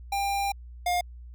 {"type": "tone pair in turn", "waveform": "square", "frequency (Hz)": [797, 710], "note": ["G5", "F5"], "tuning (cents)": [28, 28], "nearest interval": "major second", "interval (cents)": 200, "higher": "first", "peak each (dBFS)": [-26, -24], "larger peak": "second", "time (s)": [[0.12, 0.52], [0.86, 1.01]], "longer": "first", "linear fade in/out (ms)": 5, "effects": ["added 60 Hz sine -41 dBFS peak until 1.34 s"]}